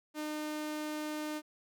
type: tone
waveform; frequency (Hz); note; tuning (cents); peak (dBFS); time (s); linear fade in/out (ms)
sawtooth; 304; D#4; -40; -32; 0.14-1.42; 50
effects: none